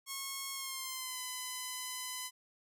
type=tone with pitch glide; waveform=5% pulse; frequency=1090 to 1011.1 Hz; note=C#6 to B5; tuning=-29 to +40 cents; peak=-27 dBFS; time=0.06-2.31 s; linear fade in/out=50 ms; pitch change=-131 cents; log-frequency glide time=0.53-1.2 s; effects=none